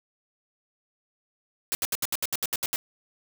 white noise bursts, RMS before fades -27 dBFS, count 11, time 1.72-2.76 s, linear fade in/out 0 ms, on 30 ms, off 71 ms, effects none

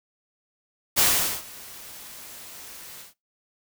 white noise with ADSR envelope, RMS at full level -18 dBFS, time 0.96-3.14 s, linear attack 29 ms, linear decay 430 ms, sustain -24 dB, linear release 140 ms, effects noise-tail reverb RT60 0.2 s tail -21 dB re dry

